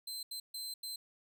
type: tone bursts at uneven times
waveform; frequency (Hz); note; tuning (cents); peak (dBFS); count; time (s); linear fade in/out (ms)
sawtooth; 4100; C8; -36; -37; 4; 0.07-0.23 / 0.31-0.4 / 0.54-0.74 / 0.83-0.96; 5
effects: none